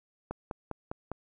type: click train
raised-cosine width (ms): 1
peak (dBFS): -21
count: 5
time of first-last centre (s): 0.31-1.116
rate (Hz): 4.96
effects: none